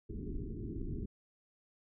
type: low-pass noise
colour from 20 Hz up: pink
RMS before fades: -40 dBFS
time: 0.09-1.06 s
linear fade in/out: 10 ms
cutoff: 410 Hz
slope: 96 dB/octave
effects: none